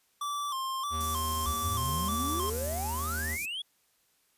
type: tone with vibrato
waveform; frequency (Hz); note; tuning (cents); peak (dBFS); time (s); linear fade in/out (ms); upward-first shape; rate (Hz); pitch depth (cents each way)
square; 1108.7; C#6; 0; -32; 0.21-2.5; 5; square; 1.6; 80
type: tone with pitch glide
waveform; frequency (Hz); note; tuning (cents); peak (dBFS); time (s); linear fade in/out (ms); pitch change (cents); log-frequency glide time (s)
square; 78.9 to 78.35; D#2 to D#2; +25 to +13; -35; 0.9-3.38; 50; -12; 1.86-2.81
type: band-stop noise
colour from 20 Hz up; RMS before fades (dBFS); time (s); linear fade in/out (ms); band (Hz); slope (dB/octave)
white; -37; 1-3.46; 10; 330 to 5700; 24
type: exponential sweep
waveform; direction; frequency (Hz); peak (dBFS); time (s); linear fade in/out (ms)
triangle; up; 61.74 to 3436; -32; 1.45-3.62; 5
effects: white hiss -70 dBFS RMS until 4.37 s + resampled to 32000 Hz